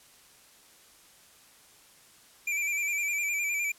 square tone with vibrato, 2349 Hz, D7, in tune, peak -28 dBFS, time 2.47-3.72 s, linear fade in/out 5 ms, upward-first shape square, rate 9.8 Hz, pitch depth 36 cents each way, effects white hiss -57 dBFS RMS until 3.78 s + low-pass 12000 Hz 12 dB/octave

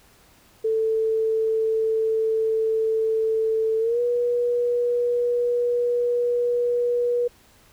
sine tone with pitch glide, 442.9 to 483 Hz, A4 to B4, +11 to -39 cents, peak -19 dBFS, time 0.64-7.28 s, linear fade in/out 10 ms, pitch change +150 cents, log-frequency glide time 3.79-4 s, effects pink hiss -55 dBFS RMS until 7.72 s

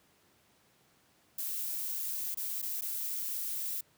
violet noise with dropouts, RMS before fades -36 dBFS, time 1.38-3.81 s, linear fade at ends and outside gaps 5 ms, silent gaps 2.346-2.371 / 2.618-2.625 / 2.811-2.819 s, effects pink hiss -67 dBFS RMS until 3.97 s + high-pass 100 Hz 12 dB/octave

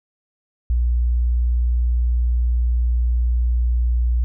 sine tone, 59.9 Hz, A#1, 48 cents sharp, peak -15 dBFS, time 0.7-4.24 s, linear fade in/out 0 ms, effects none

